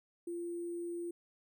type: tone with sample-and-hold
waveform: sine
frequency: 345.2 Hz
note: F4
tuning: 20 cents flat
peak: -37 dBFS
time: 0.27-1.11 s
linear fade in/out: 5 ms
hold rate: 8820 Hz
effects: none